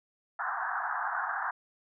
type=band-pass noise; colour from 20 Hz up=white; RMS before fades=-33 dBFS; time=0.39-1.51 s; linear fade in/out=5 ms; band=710 to 1700 Hz; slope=96 dB/octave; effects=none